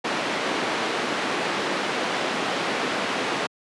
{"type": "band-pass noise", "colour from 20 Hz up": "pink", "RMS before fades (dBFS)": -26, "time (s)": [0.04, 3.47], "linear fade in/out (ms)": 10, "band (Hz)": [260, 3400], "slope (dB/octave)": 12, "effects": ["high-pass 150 Hz 12 dB/octave", "resampled to 24000 Hz"]}